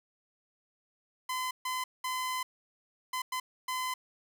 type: tone bursts at uneven times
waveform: sawtooth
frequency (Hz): 1021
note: C6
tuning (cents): -43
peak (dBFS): -28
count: 6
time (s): 1.29-1.51 / 1.65-1.84 / 2.04-2.43 / 3.13-3.22 / 3.32-3.4 / 3.68-3.94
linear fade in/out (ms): 5
effects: none